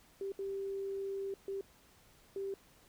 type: tone bursts at uneven times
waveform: sine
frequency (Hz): 392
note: G4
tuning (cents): 0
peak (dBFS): -36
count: 4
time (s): 0.21-0.32 / 0.39-1.34 / 1.48-1.61 / 2.36-2.54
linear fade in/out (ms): 2
effects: pink hiss -64 dBFS RMS until 2.88 s